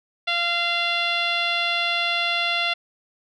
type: tone with low-pass filter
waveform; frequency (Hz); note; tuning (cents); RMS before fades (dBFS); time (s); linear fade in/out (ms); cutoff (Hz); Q
10% pulse; 690; F5; -21; -23; 0.27-2.74; 10; 3400; 2.3
effects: none